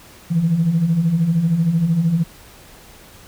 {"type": "beating tone pair", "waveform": "sine", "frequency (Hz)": [155.56, 168.56], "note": ["D#3", "E3"], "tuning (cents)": [0, 39], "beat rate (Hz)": 13, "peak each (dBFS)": [-21, -14], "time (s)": [0.3, 2.24], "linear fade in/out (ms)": 20, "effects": ["tanh soft clip ceiling -8 dBFS", "pink hiss -44 dBFS RMS until 3.27 s"]}